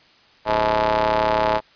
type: ring-modulated tone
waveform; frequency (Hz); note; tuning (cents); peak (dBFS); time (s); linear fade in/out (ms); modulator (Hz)
sawtooth; 112.5; A2; +39; -10; 0.45-1.61; 50; 748
effects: white hiss -53 dBFS RMS until 1.75 s + resampled to 11025 Hz